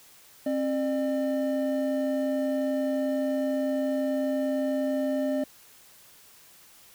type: tone pair together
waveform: triangle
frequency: 267.1 / 601.5 Hz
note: C4 / D5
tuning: +36 / +41 cents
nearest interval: octave + major second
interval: 1405 cents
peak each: -25 / -26 dBFS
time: 0.46-5.44 s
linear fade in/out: 5 ms
effects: white hiss -54 dBFS RMS until 6.94 s